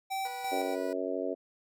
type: tone with tremolo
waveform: square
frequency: 773 Hz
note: G5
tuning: 24 cents flat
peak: -32 dBFS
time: 0.1-0.76 s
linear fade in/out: 20 ms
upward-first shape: square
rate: 2.9 Hz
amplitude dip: 50%
type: tone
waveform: 15% pulse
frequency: 489 Hz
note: B4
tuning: 17 cents flat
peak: -37 dBFS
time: 0.25-0.93 s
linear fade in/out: 2 ms
type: harmonic tone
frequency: 92.8 Hz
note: F#2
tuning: 6 cents sharp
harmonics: 3 / 4 / 5 / 6 / 7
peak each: -37 / -37 / -37 / -37 / -37 dBFS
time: 0.51-1.35 s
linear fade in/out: 20 ms
effects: none